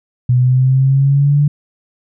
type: exponential sweep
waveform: sine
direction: up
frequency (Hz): 123.47 to 147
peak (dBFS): -8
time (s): 0.29-1.48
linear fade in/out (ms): 5
effects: none